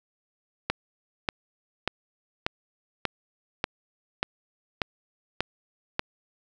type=click train; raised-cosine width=0.3 ms; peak=-8 dBFS; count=10; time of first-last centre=0.7-5.994 s; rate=1.7 Hz; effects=none